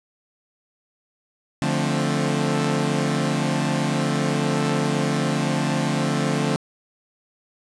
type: chord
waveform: sawtooth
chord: D minor seventh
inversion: none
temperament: equal with one note detuned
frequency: 146.83 / 174.61 / 220 / 263.9 Hz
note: D3 / F3 / A3 / C4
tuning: 0 / 0 / 0 / +15 cents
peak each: -20 / -23 / -22 / -23 dBFS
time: 1.62-6.56 s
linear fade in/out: 0 ms
effects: resampled to 22050 Hz + 9-bit